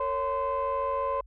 sine tone cluster, 457.9 / 552 / 1031 Hz, A#4 / C#5 / C6, -31 / -7 / -26 cents, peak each -34 / -28 / -27 dBFS, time 0-1.21 s, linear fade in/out 5 ms, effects tanh soft clip ceiling -22 dBFS + added 50 Hz sine -49 dBFS peak until 1.26 s

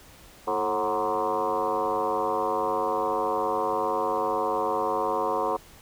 sine tone with frequency modulation, 740 Hz, F#5, in tune, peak -23 dBFS, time 0.47-5.57 s, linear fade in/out 10 ms, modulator 99.2 Hz, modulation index 3.8, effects pink hiss -51 dBFS RMS until 5.81 s

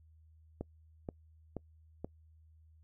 click train, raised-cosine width 2 ms, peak -25 dBFS, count 4, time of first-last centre 0.61-2.045 s, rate 2.09 Hz, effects noise-tail reverb RT60 0.1 s tail -26 dB re dry + added 79 Hz sine -59 dBFS peak until 2.83 s

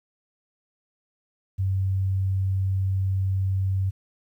sine tone, 95.7 Hz, G2, 41 cents flat, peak -21 dBFS, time 1.58-3.91 s, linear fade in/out 20 ms, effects 10-bit

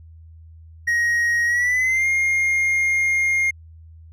triangle tone with pitch glide, 1885 to 2128 Hz, A#6 to C7, +19 to +29 cents, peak -15 dBFS, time 0.87-3.51 s, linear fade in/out 10 ms, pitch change +210 cents, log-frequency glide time 1.46-2.07 s, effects added 81 Hz sine -41 dBFS peak until 4.12 s

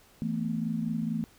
sine chord, E suspended fourth, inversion none, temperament equal with one note detuned, 164.81 / 222.4 / 246.9 Hz, E3 / A3 / B3, 0 / +19 / 0 cents, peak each -33 / -30 / -36 dBFS, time 0.22-1.24 s, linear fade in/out 0 ms, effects pink hiss -59 dBFS RMS until 1.38 s

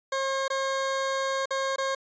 20% pulse tone with dropouts, 538 Hz, C5, 48 cents sharp, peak -21 dBFS, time 0.12-1.95 s, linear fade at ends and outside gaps 5 ms, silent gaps 0.481-0.501 / 1.457-1.506 / 1.761-1.782 s, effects resampled to 16000 Hz

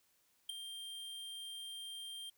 square tone with ADSR envelope, 3181 Hz, G7, 25 cents sharp, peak -35 dBFS, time 0.49-2.3 s, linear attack 6 ms, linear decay 8 ms, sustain -10 dB, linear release 7 ms, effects white hiss -74 dBFS RMS until 2.37 s

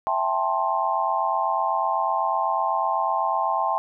sine chord, A minor seventh, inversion second, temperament just, 660 / 792 / 880 / 1056 Hz, E5 / G5 / A5 / C6, +2 / +18 / 0 / +16 cents, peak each -28 / -26 / -26 / -25 dBFS, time 0.07-3.78 s, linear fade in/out 0 ms, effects none

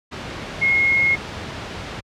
sine tone in noise, 2157 Hz, C#7, 48 cents flat, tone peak -14 dBFS, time 0.61-1.16 s, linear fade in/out 20 ms, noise pink, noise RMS -30 dBFS, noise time 0.11-2.01 s, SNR +13 dB, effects high-pass 60 Hz 12 dB/octave + low-pass 4000 Hz 12 dB/octave

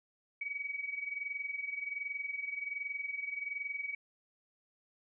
sine tone with amplitude modulation, 2266 Hz, C#7, 37 cents sharp, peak -33 dBFS, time 0.41-3.95 s, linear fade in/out 5 ms, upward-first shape sine, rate 21.3 Hz, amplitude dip 75%, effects none

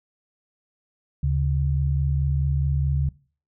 sine tone pair together, 73.9 / 138.59 Hz, D2 / C#3, +11 / 0 cents, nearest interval major seventh, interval 1089 cents, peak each -22 dBFS, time 1.23-3.09 s, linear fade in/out 5 ms, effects noise-tail reverb RT60 0.4 s tail -21 dB re dry

